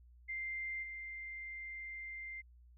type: tone with level steps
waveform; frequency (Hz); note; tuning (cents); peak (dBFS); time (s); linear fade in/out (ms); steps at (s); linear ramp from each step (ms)
sine; 2093; C7; 0; -38 / -43; 0.28-2.42; 20; 0.82; 20
effects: added 60 Hz sine -58 dBFS peak until 2.77 s